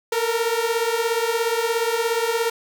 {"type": "beating tone pair", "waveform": "sawtooth", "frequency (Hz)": [452.7, 469.7], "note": ["A4", "A#4"], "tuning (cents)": [49, 13], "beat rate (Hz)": 17, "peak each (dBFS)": [-19, -19], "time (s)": [0.12, 2.5], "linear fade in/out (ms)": 5, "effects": []}